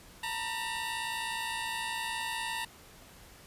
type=tone pair together; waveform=15% pulse; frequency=903.5 / 963 Hz; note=A5 / B5; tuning=+46 / -44 cents; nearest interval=minor second; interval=110 cents; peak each=-29 / -31 dBFS; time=0.23-2.65 s; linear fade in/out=5 ms; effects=pink hiss -54 dBFS RMS until 3.46 s + resampled to 32000 Hz